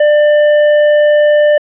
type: tone with tanh clipping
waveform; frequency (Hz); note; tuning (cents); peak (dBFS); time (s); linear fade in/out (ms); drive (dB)
triangle; 595; D5; +22; -7; 0-1.58; 5; 13
effects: resampled to 8000 Hz